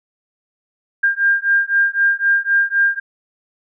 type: beating tone pair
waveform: sine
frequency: 1600 / 1603.9 Hz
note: G6 / G6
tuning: +35 / +39 cents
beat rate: 3.9 Hz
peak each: -16 dBFS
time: 1.03-3 s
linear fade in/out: 10 ms
effects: none